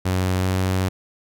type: tone with pitch glide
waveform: sawtooth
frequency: 92.5 to 93.57 Hz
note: F#2 to F#2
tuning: 0 to +20 cents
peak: -15 dBFS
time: 0.05-0.89 s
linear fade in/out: 10 ms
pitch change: +20 cents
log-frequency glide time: 0.38-0.47 s
effects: none